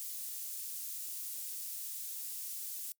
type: high-pass noise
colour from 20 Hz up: pink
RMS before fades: -42 dBFS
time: 0-2.92 s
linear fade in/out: 0 ms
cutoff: 9700 Hz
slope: 12 dB/octave
effects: noise-tail reverb RT60 0.1 s tail -23 dB re dry